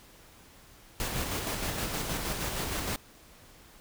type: noise with tremolo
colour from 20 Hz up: pink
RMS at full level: -32 dBFS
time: 1-2.96 s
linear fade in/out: 0 ms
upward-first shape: square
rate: 6.4 Hz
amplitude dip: 30%
effects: pink hiss -55 dBFS RMS until 3.8 s